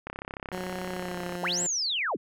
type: click train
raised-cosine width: 0.5 ms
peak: -20 dBFS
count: 44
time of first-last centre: 0.07-1.354 s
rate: 33.5 Hz
type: tone with pitch glide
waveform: 15% pulse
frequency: 183.2 to 177.06 Hz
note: F#3 to F3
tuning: -17 to +24 cents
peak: -27 dBFS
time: 0.52-1.67 s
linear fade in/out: 10 ms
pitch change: -59 cents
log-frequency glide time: 0.91-1.24 s
type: linear two-way sweep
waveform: sine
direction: up then down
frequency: 87.5 to 7800 to 87.5 Hz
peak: -26 dBFS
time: 1.42-2.17 s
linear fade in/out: 20 ms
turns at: 1.62 s
effects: none